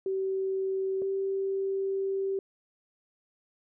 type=tone pair in turn; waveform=sine; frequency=383.4 / 388.5 Hz; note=G4 / G4; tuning=-38 / -16 cents; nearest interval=unison; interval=22 cents; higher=second; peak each=-27 dBFS; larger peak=neither; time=0.06-1.02 / 1.02-2.39 s; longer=second; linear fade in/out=2 ms; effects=none